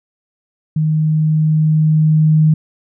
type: tone with level ramp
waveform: sine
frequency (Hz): 155.56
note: D#3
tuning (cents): 0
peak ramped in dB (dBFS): -12 to -7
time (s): 0.76-2.54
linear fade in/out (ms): 5
effects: none